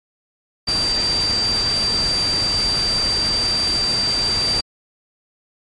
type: tone in noise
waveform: sine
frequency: 4691 Hz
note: D8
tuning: 3 cents flat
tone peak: -17 dBFS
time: 0.67-4.61 s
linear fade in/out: 10 ms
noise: pink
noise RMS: -26 dBFS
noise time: 0.67-4.61 s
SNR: +6 dB
effects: MP3 48 kbps